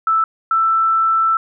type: tone pair in turn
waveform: sine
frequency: 1318.5 / 1327.7 Hz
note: E6 / E6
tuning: 0 / +12 cents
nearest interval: unison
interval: 12 cents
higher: second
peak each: -12 dBFS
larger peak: neither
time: 0.07-0.24 / 0.51-1.37 s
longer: second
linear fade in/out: 2 ms
effects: none